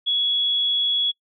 sine tone, 3363 Hz, G#7, 21 cents sharp, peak -18 dBFS, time 0.06-1.12 s, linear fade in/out 20 ms, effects noise-tail reverb RT60 0.1 s tail -26 dB re dry

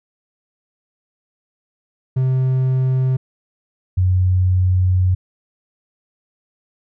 triangle / sine tone pair in turn, 130 / 91.92 Hz, C3 / F#2, -11 / -11 cents, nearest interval tritone, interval 600 cents, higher first, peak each -12 dBFS, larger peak neither, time 2.16-3.17 / 3.97-5.15 s, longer second, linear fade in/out 10 ms, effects none

